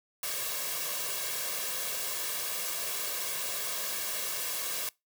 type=noise with comb filter; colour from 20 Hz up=white; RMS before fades=-34 dBFS; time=0.23-4.89 s; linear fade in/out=2 ms; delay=1.8 ms; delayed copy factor=+0.7; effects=noise-tail reverb RT60 0.2 s tail -23 dB re dry + high-pass 200 Hz 12 dB/octave